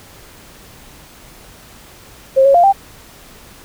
sine tone with pitch steps, 534 / 551 / 696 / 787 Hz, C5 / C#5 / F5 / G5, +35 / -11 / -6 / +7 cents, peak -6 dBFS, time 2.36-2.728 s, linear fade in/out 20 ms, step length 92 ms, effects pink hiss -41 dBFS RMS until 3.64 s

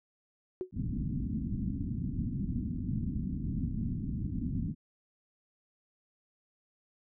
sine tone with exponential decay, 369 Hz, F#4, 5 cents flat, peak -28 dBFS, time 0.61-0.71 s, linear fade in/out 0 ms, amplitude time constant 21 ms
white low-pass noise, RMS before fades -34 dBFS, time 0.72-4.75 s, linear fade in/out 50 ms, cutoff 260 Hz, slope 48 dB/octave
effects none

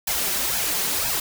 white noise with flanger, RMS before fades -24 dBFS, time 0.07-1.2 s, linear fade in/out 5 ms, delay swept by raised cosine 1.2 to 5.2 ms, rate 2 Hz, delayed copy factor +0.65, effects none

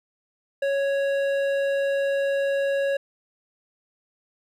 triangle tone with hard clipping, 554.4 Hz, C#5, in tune, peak -23 dBFS, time 0.62-2.97 s, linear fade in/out 5 ms, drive 14 dB, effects none

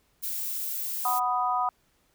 violet noise, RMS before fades -32 dBFS, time 0.22-1.2 s, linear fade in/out 20 ms
sine chord, B major, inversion second, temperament equal, 740 / 987.8 / 1244.5 Hz, F#5 / B5 / D#6, 0 / 0 / 0 cents, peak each -28 / -28 / -28 dBFS, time 1.05-1.69 s, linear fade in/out 2 ms
effects pink hiss -68 dBFS RMS until 2.14 s

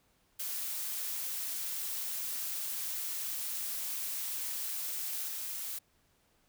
blue noise with level steps, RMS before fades -37 / -39 dBFS, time 0.39-5.79 s, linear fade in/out 10 ms, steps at 5.28 s, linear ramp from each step 5 ms, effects pink hiss -71 dBFS RMS until 6.48 s

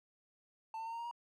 triangle tone with pitch steps, 890 / 901.4 / 912.9 / 924.6 / 936.4 / 948.4 Hz, A5 / A5 / A#5 / A#5 / A#5 / A#5, +20 / +42 / -36 / -14 / +8 / +30 cents, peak -38 dBFS, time 0.74-1.112 s, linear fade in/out 2 ms, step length 62 ms, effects none

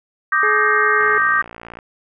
sine chord, Eb major seventh, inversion third, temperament equal, 1174.7 / 1244.5 / 1568 / 1864.7 Hz, D6 / Eb6 / G6 / Bb6, 0 / 0 / 0 / 0 cents, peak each -19 / -21 / -17 / -19 dBFS, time 0.32-1.42 s, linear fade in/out 5 ms
harmonic tone, 424.6 Hz, G#4, 38 cents sharp, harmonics 1 / 2 / 3 / 4 / 5, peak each -21 / -32 / -35 / -29 / -29 dBFS, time 0.43-1.18 s, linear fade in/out 2 ms
click train, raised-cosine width 0.5 ms, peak -19 dBFS, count 46, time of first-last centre 1.01-1.789 s, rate 57.8 Hz
effects none

